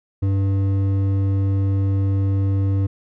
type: tone with hard clipping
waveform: triangle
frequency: 97.7 Hz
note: G2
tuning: 5 cents flat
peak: -18 dBFS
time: 0.22-2.87 s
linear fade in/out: 10 ms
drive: 12 dB
effects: none

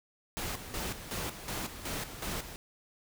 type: noise with tremolo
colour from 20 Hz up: pink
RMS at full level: -36 dBFS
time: 0.37-2.56 s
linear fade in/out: 0 ms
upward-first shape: square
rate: 2.7 Hz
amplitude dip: 65%
effects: none

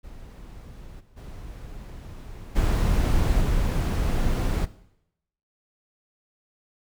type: noise with level steps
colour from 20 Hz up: brown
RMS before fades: -42 / -55 / -39 / -21 / -23 dBFS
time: 0.03-4.66 s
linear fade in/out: 20 ms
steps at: 0.99 / 1.16 / 2.55 / 3.4 s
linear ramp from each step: 20 ms
effects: noise-tail reverb RT60 0.8 s tail -17 dB re dry

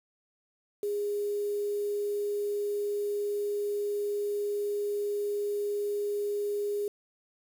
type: tone with quantisation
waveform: sine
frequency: 410.8 Hz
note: G#4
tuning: 19 cents flat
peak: -28 dBFS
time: 0.83-6.88 s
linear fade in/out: 2 ms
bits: 8
effects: none

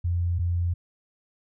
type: tone pair in turn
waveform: sine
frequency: 86.9 / 86.9 Hz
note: F2 / F2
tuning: -8 / -8 cents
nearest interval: unison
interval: 0 cents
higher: neither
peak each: -22 dBFS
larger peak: neither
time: 0.04-0.39 / 0.39-0.74 s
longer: neither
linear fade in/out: 10 ms
effects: none

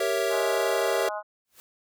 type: chord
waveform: square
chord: G diminished seventh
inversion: none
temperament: equal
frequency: 392 / 466.2 / 554.4 / 659.3 Hz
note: G4 / Bb4 / Db5 / Fb5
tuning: 0 / 0 / 0 / 0 cents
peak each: -30 dBFS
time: 0-1.09 s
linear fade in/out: 5 ms
type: harmonic tone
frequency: 209.3 Hz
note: G#3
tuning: 14 cents sharp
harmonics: 3 / 4 / 5 / 6 / 7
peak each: -33 / -35 / -37 / -39 / -40 dBFS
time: 0.29-1.23 s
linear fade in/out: 50 ms
type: noise with exponential growth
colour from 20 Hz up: white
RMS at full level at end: -47 dBFS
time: 1.45-1.6 s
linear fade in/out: 0 ms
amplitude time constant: 31 ms
effects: none

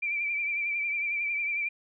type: tone with vibrato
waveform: sine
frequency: 2345 Hz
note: D7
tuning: 3 cents flat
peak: -27 dBFS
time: 0.02-1.69 s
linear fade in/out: 10 ms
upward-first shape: triangle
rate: 11 Hz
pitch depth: 54 cents each way
effects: none

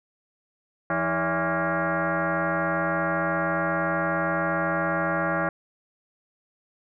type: tone with frequency modulation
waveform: sine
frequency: 415.3 Hz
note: G#4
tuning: in tune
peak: -22 dBFS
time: 0.9-5.49 s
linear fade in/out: 2 ms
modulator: 246 Hz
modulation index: 5.3
effects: none

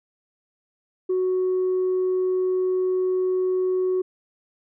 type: tone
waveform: sine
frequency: 370 Hz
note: F#4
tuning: in tune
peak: -18 dBFS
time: 1.09-4.02 s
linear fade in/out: 10 ms
effects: tanh soft clip ceiling -17 dBFS

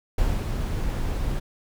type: noise with ADSR envelope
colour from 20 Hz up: brown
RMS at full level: -22 dBFS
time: 0.18-1.4 s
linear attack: 5 ms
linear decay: 240 ms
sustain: -4 dB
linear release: 15 ms
effects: none

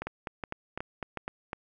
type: two click trains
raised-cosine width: 0.5 ms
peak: -19 / -19 dBFS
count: 4 / 7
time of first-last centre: 0.07-1.173 / 0.02-1.531 s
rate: 2.72 / 3.97 Hz
effects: none

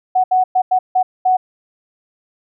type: tone bursts at uneven times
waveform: sine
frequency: 742 Hz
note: F#5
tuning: 5 cents sharp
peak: -10 dBFS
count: 6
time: 0.15-0.24 / 0.31-0.44 / 0.55-0.62 / 0.71-0.79 / 0.95-1.03 / 1.25-1.37 s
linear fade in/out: 10 ms
effects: none

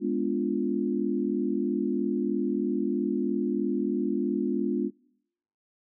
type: chord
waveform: sine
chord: G# diminished seventh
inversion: none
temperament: equal with one note detuned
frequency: 207.7 / 246.9 / 290 / 349.2 Hz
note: G#3 / B3 / D4 / F4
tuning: 0 / 0 / -22 / 0 cents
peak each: -30 dBFS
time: 0-4.91 s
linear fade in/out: 50 ms
effects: noise-tail reverb RT60 0.8 s tail -26 dB re dry

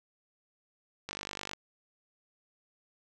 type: click train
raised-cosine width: 0.2 ms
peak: -20 dBFS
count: 23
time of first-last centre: 1.09-1.534 s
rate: 49.6 Hz
effects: none

